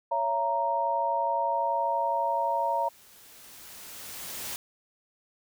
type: chord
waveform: sine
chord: A# diminished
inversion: first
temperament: just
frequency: 559.4 / 671.3 / 932.3 Hz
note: C#5 / E5 / A#5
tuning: +16 / +31 / 0 cents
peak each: -32 / -31 / -26 dBFS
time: 0.11-2.89 s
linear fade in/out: 10 ms
type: noise with exponential growth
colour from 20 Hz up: white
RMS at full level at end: -35 dBFS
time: 1.52-4.56 s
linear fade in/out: 0 ms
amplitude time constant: 660 ms
effects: none